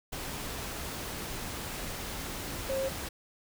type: tone in noise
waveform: sine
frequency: 535 Hz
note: C5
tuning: 38 cents sharp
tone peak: -29 dBFS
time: 2.69-2.89 s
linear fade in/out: 10 ms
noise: pink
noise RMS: -38 dBFS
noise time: 0.12-3.09 s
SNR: +6 dB
effects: none